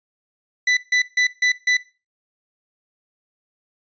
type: tone bursts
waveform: 40% pulse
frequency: 1988 Hz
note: B6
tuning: 11 cents sharp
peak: -14 dBFS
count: 5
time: 0.67-1.77 s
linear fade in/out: 5 ms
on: 100 ms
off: 150 ms
effects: noise-tail reverb RT60 0.3 s tail -17 dB re dry + resampled to 16000 Hz